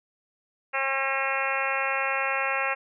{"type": "harmonic tone", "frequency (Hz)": 270, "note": "C#4", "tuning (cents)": -45, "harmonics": [2, 3, 4, 5, 6, 7, 8, 9, 10], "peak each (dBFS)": [-33, -33, -33, -33, -33, -33, -33, -33, -33], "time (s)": [0.73, 2.75], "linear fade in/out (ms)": 20, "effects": []}